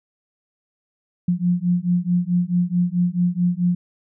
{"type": "beating tone pair", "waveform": "sine", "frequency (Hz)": [174.61, 179.21], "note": ["F3", "F3"], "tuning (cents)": [0, 45], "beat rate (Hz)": 4.6, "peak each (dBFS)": -20, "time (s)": [1.28, 3.75], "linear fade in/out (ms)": 5, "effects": []}